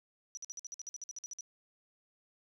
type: tone bursts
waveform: sine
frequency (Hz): 5880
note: F#8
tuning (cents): -12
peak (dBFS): -40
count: 15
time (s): 0.35-1.408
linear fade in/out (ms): 0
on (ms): 22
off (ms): 52
effects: none